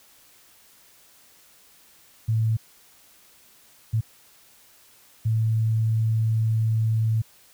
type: tone bursts at uneven times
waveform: sine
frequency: 111.3 Hz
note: A2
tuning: 20 cents sharp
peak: -19 dBFS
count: 3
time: 2.28-2.57 / 3.93-4.01 / 5.25-7.22 s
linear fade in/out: 10 ms
effects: white hiss -55 dBFS RMS until 7.53 s